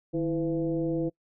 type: tone with frequency modulation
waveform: sine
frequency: 329.2 Hz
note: E4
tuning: 2 cents flat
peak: -25 dBFS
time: 0.13-1.1 s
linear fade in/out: 20 ms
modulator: 175 Hz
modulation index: 1
effects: noise-tail reverb RT60 0.1 s tail -24 dB re dry